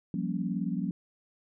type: chord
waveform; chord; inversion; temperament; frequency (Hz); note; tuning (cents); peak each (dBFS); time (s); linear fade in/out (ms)
sine; G half-diminished seventh; third; equal with one note detuned; 174.61 / 193.19 / 233.1 / 277.2; F3 / G3 / Bb3 / Db4; 0 / -25 / 0 / 0; -33 / -33 / -35 / -37; 0.14-0.91; 2
effects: none